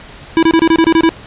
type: tone bursts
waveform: square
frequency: 328 Hz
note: E4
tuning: 9 cents flat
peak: -7 dBFS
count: 9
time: 0.37-1.091 s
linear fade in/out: 0 ms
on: 57 ms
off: 26 ms
effects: pink hiss -35 dBFS RMS until 1.26 s + resampled to 8000 Hz